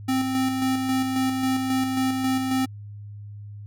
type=tone with tremolo; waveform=square; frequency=261.6 Hz; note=C4; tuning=in tune; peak=-21 dBFS; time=0.08-2.66 s; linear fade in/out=10 ms; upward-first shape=square; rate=3.7 Hz; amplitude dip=35%; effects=added 103 Hz sine -36 dBFS peak until 3.66 s